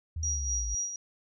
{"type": "exponential sweep", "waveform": "sine", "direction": "down", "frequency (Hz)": [82.41, 53.5], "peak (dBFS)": -31, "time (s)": [0.16, 0.75], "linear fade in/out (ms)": 5}
{"type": "tone with tremolo", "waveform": "sine", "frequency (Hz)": 5750, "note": "F8", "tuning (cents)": 50, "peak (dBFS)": -28, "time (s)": [0.23, 0.96], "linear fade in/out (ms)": 2, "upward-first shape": "sine", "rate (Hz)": 4, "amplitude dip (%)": 60}
{"effects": []}